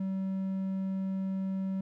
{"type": "tone", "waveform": "triangle", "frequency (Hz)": 191.3, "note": "G3", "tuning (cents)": -42, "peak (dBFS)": -28, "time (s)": [0, 1.81], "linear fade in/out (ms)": 5, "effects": []}